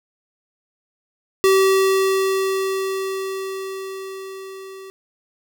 square tone with level ramp, 384.5 Hz, G4, 33 cents flat, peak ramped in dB -12 to -36 dBFS, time 1.44-4.9 s, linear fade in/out 0 ms, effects none

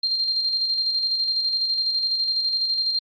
sine tone with tremolo, 4186 Hz, C8, in tune, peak -19 dBFS, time 0.03-2.99 s, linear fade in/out 5 ms, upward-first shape square, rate 12 Hz, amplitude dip 35%, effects Opus 48 kbps

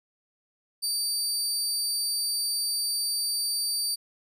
25% pulse tone with amplitude modulation, 4647 Hz, D8, 19 cents flat, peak -19 dBFS, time 0.82-3.96 s, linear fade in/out 20 ms, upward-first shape sine, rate 238 Hz, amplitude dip 50%, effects none

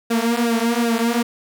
sawtooth tone with flanger, 233.1 Hz, A#3, in tune, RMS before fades -19 dBFS, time 0.1-1.23 s, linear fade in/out 10 ms, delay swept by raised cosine 0.91 to 6.01 ms, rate 2.6 Hz, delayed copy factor -0.85, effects none

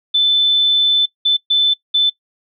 sine tone bursts at uneven times, 3520 Hz, A7, in tune, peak -10 dBFS, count 4, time 0.14-1.06 / 1.25-1.37 / 1.5-1.74 / 1.94-2.1 s, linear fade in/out 10 ms, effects noise-tail reverb RT60 0.1 s tail -21 dB re dry

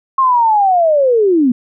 sine linear sweep, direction down, 1081 to 233.1 Hz, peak -8 dBFS, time 0.18-1.52 s, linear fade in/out 5 ms, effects none

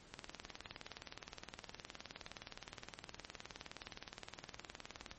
click train, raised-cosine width 0.2 ms, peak -28 dBFS, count 97, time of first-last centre 0.14-5.114 s, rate 19.3 Hz, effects pink hiss -61 dBFS RMS until 5.18 s + MP3 32 kbps

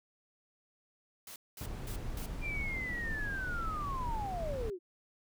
white noise bursts, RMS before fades -48 dBFS, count 4, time 1.27-2.26 s, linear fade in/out 2 ms, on 90 ms, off 210 ms
brown noise, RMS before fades -39 dBFS, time 1.61-4.7 s, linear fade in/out 0 ms
sine linear sweep, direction down, 2400 to 336.5 Hz, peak -36 dBFS, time 2.41-4.79 s, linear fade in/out 50 ms
effects none

